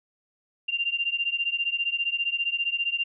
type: beating tone pair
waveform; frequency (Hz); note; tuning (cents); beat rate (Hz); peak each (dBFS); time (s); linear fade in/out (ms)
sine; 2777 / 2792; F7 / F7; -10 / -1; 15; -27 / -28; 0.68-3.04; 10
effects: none